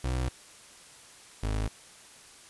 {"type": "tone pair in turn", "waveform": "30% pulse", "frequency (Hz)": [63.4, 52.84], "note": ["B1", "G#1"], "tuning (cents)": [46, 31], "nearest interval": "minor third", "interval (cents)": 315, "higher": "first", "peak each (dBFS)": -25, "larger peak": "neither", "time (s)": [[0.04, 0.29], [1.43, 1.68]], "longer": "neither", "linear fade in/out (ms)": 5, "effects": ["white hiss -52 dBFS RMS until 2.49 s", "resampled to 24000 Hz"]}